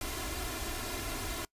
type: noise with comb filter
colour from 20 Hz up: pink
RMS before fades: -37 dBFS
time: 0.01-1.45 s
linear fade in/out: 2 ms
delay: 2.9 ms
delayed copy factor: +0.75
effects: noise-tail reverb RT60 0.1 s tail -23 dB re dry + resampled to 32000 Hz